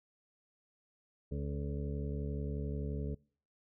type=harmonic tone with a mistuned harmonic; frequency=71.5 Hz; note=D2; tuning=46 cents flat; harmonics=1 / 2 / 3 / 4 / 6 / 7 / 8; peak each=-38 / -39 / -44 / -47 / -45 / -53 / -54 dBFS; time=1.31-3.15 s; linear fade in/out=10 ms; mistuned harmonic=7; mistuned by=-22 cents; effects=noise-tail reverb RT60 0.5 s tail -26 dB re dry